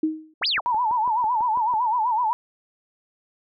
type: tone with exponential decay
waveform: sine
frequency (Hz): 313.7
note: D#4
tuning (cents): +14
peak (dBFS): -16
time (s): 0.03-0.34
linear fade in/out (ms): 5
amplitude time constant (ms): 66
type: linear two-way sweep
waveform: sine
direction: up then down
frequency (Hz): 61.74 to 5150 to 484.6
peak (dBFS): -20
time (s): 0.41-0.61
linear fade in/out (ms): 20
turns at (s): 0.47
type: click train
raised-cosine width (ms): 1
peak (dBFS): -25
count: 8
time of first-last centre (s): 0.58-1.739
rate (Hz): 6.04
type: tone with vibrato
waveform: sine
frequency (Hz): 925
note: A#5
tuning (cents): -14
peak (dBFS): -19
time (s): 0.66-2.33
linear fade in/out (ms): 0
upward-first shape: sine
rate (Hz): 7.9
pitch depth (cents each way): 140
effects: none